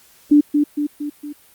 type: tone with echo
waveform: sine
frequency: 293.7 Hz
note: D4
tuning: in tune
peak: -7 dBFS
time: 0.31-0.41 s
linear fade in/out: 10 ms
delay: 230 ms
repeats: 4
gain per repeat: -5 dB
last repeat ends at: 1.33 s
effects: white hiss -51 dBFS RMS until 1.54 s + Opus 48 kbps